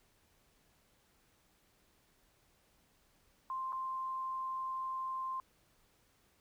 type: tone with dropouts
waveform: sine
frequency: 1048 Hz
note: C6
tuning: 2 cents sharp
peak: -36 dBFS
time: 3.5-5.4 s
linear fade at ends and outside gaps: 1 ms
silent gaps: 3.723-3.729 s
effects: pink hiss -71 dBFS RMS until 6.4 s